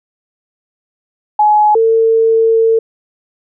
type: tone pair in turn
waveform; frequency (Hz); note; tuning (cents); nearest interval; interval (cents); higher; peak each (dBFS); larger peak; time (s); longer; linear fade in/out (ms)
sine; 844 / 450.6; G#5 / A4; +28 / +41; major seventh; 1087; first; -6 / -7; first; 1.39-1.75 / 1.75-2.79; second; 5
effects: none